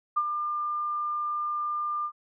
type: tone with ADSR envelope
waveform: sine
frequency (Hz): 1199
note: D6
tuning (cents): +36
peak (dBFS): -20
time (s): 0.16-2.12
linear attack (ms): 14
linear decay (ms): 52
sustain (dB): -7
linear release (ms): 71
effects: none